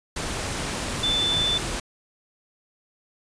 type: tone in noise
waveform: sine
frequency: 3520 Hz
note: A7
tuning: in tune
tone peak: -21 dBFS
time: 1.03-1.58 s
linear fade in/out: 5 ms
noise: pink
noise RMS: -29 dBFS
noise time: 0.16-1.8 s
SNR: +5 dB
effects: resampled to 22050 Hz